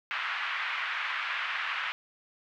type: band-pass noise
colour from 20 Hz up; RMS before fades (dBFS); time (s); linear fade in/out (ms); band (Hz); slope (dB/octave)
pink; -33; 0.11-1.92; 0; 1200 to 2800; 24
effects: none